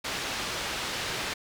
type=low-pass noise; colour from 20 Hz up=white; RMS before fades=-33 dBFS; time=0.04-1.34 s; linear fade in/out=10 ms; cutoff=4100 Hz; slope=12 dB/octave; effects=none